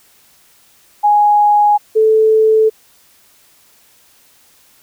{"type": "tone pair in turn", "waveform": "sine", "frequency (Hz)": [830.6, 438], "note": ["G#5", "A4"], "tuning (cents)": [0, -8], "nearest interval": "major seventh", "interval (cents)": 1108, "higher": "first", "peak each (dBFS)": -7, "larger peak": "neither", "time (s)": [[1.03, 1.78], [1.95, 2.7]], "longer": "neither", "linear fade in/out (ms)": 20, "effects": ["white hiss -50 dBFS RMS until 4.82 s"]}